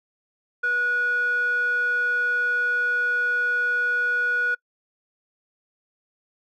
square tone with band-pass filter, 486.7 Hz, B4, 25 cents flat, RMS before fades -23 dBFS, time 0.63-4.55 s, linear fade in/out 10 ms, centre 1400 Hz, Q 9.7, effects noise-tail reverb RT60 0.1 s tail -26 dB re dry

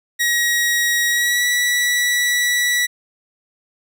sawtooth tone with pitch glide, 1900 to 1948.9 Hz, A#6 to B6, +33 to -23 cents, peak -12 dBFS, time 0.19-2.87 s, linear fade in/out 20 ms, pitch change +44 cents, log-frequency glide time 1.09-1.46 s, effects none

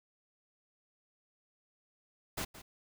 pink noise with echo, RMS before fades -37 dBFS, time 2.37-2.45 s, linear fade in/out 10 ms, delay 170 ms, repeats 1, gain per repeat -14 dB, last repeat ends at 2.62 s, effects none

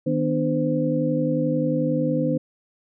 sine tone cluster, 156.2 / 247.9 / 299 / 514 Hz, D#3 / B3 / D4 / C5, +7 / +7 / +31 / -31 cents, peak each -25 dBFS, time 0.06-2.38 s, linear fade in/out 10 ms, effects none

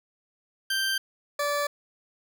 20% pulse tone pair in turn, 1568 / 579.6 Hz, G6 / D5, 0 / -23 cents, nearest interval octave + perfect fourth, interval 1723 cents, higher first, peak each -20 dBFS, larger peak neither, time 0.7-0.98 / 1.39-1.67 s, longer neither, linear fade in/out 5 ms, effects none

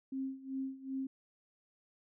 sine tone with tremolo, 266.7 Hz, C4, 33 cents sharp, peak -34 dBFS, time 0.12-1.07 s, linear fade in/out 5 ms, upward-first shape sine, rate 2.6 Hz, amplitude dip 85%, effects none

